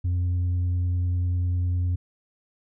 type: tone with tanh clipping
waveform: sine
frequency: 89 Hz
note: F2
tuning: 33 cents sharp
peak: -22 dBFS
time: 0.04-1.96 s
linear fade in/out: 10 ms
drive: 2 dB
effects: none